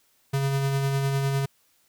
square tone with tremolo, 137.4 Hz, C#3, 15 cents flat, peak -22 dBFS, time 0.33-1.46 s, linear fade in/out 10 ms, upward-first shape sine, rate 9.9 Hz, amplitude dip 30%, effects white hiss -65 dBFS RMS until 1.88 s

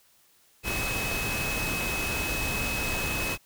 sine tone in noise, 2564 Hz, E7, 49 cents flat, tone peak -31 dBFS, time 0.63-3.38 s, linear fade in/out 50 ms, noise pink, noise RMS -31 dBFS, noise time 0.63-3.38 s, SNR -3 dB, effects white hiss -62 dBFS RMS until 3.45 s

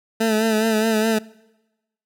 20% pulse tone with vibrato, 220 Hz, A3, in tune, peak -12 dBFS, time 0.2-1.19 s, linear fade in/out 10 ms, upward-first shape sine, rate 4.8 Hz, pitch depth 45 cents each way, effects noise-tail reverb RT60 1.0 s tail -23 dB re dry

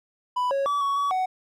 triangle tone with pitch steps, 992 / 551 / 1148 / 1118 / 1134 / 746 Hz, B5 / C#5 / D6 / C#6 / C#6 / F#5, +7 / -11 / -40 / +14 / +39 / +14 cents, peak -20 dBFS, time 0.36-1.26 s, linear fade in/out 10 ms, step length 150 ms, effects none

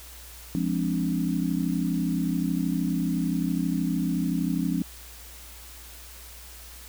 sine chord, D half-diminished seventh, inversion first, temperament equal, 174.61 / 207.7 / 261.6 / 293.7 Hz, F3 / Ab3 / C4 / D4, 0 / 0 / 0 / 0 cents, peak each -27 / -31 / -29 / -30 dBFS, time 0.55-4.82 s, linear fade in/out 0 ms, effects added 60 Hz sine -46 dBFS peak until 6.88 s + white hiss -46 dBFS RMS until 6.88 s

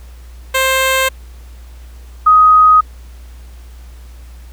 10% pulse / sine tone pair in turn, 527 / 1253.4 Hz, C5 / D#6, +12 / +12 cents, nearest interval octave + minor third, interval 1500 cents, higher second, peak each -3 / -4 dBFS, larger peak first, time 0.54-1.09 / 2.26-2.81 s, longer neither, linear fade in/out 10 ms, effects added 60 Hz sine -32 dBFS peak until 4.52 s + pink hiss -47 dBFS RMS until 4.52 s

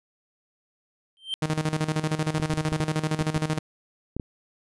triangle tone with exponential growth, 3136 Hz, G7, in tune, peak -21 dBFS, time 1.17-1.34 s, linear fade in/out 0 ms, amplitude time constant 36 ms
sawtooth tone with tremolo, 155.56 Hz, D#3, in tune, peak -18 dBFS, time 1.42-3.59 s, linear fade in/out 5 ms, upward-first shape square, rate 13 Hz, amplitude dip 75%
clicks, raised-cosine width 3 ms, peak -18 dBFS, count 8, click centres 2.399 / 2.538 / 2.721 / 2.802 / 3.21 / 3.363 / 4.166 / 4.198 s
effects resampled to 24000 Hz

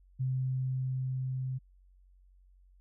sine tone with level ramp, 130 Hz, C3, 11 cents flat, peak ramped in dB -28 to -32 dBFS, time 0.19-1.59 s, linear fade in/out 20 ms, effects added 46 Hz sine -58 dBFS peak until 2.8 s

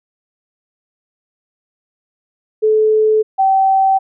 sine tone pair in turn, 433 / 771.5 Hz, A4 / G5, -28 / -28 cents, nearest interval minor seventh, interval 1000 cents, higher second, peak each -9 dBFS, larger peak neither, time 2.62-3.23 / 3.38-3.99 s, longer neither, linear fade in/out 20 ms, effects none

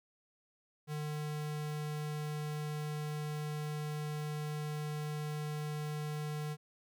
square tone, 150.6 Hz, D3, 44 cents sharp, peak -37 dBFS, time 0.87-6.57 s, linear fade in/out 50 ms, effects none

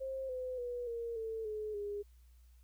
sine tone with pitch steps, 531 / 508.5 / 486.9 / 466.3 / 446.5 / 427.6 / 409.5 Hz, C5 / C5 / B4 / A#4 / A4 / A4 / G#4, +25 / -50 / -25 / +1 / +25 / -49 / -24 cents, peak -37 dBFS, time 0-2.03 s, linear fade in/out 20 ms, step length 290 ms, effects added 60 Hz sine -58 dBFS peak until 2.63 s + white hiss -75 dBFS RMS until 2.63 s

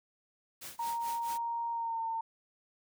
white noise with tremolo, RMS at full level -43 dBFS, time 0.61-1.38 s, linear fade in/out 10 ms, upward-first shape triangle, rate 4.6 Hz, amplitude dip 95%
sine tone with pitch glide, 932.3 to 906.3 Hz, A#5 to A#5, 0 to -49 cents, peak -32 dBFS, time 0.79-2.21 s, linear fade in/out 5 ms, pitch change -49 cents, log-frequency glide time 1.71-2.02 s
effects none

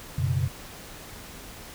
sine chord, F# suspended fourth, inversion none, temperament just, 92.5 / 123.33 / 138.75 Hz, F#2 / B2 / C#3, 0 / -2 / +2 cents, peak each -27 dBFS, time 0.18-0.48 s, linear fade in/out 5 ms, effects pink hiss -43 dBFS RMS until 1.74 s

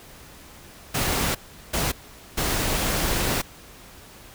pink noise bursts at uneven times, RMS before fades -24 dBFS, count 3, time 0.94-1.35 / 1.73-1.92 / 2.37-3.42 s, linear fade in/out 10 ms, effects pink hiss -46 dBFS RMS until 4.34 s

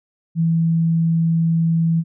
sine tone, 164.81 Hz, E3, in tune, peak -14 dBFS, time 0.35-2.04 s, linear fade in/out 50 ms, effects none

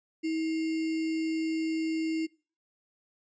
sine tone with sample-and-hold, 320.6 Hz, E4, 48 cents flat, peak -27 dBFS, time 0.23-2.27 s, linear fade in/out 20 ms, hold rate 2450 Hz, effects noise-tail reverb RT60 0.4 s tail -23 dB re dry + resampled to 16000 Hz

